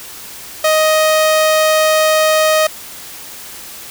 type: tone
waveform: sawtooth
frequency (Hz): 625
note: D#5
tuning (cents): +8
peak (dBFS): -6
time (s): 0.64-2.67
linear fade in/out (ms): 5
effects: white hiss -32 dBFS RMS until 3.9 s